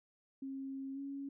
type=tone with pitch glide; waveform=sine; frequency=270 to 277.3 Hz; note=C#4 to C#4; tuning=-45 to +1 cents; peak=-40 dBFS; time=0.42-1.29 s; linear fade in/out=5 ms; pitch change=+46 cents; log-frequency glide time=0.94-0.99 s; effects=none